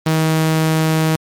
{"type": "tone", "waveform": "sawtooth", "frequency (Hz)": 158.8, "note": "D#3", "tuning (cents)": 36, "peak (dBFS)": -9, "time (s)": [0.06, 1.16], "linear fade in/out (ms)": 5, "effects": ["MP3 96 kbps"]}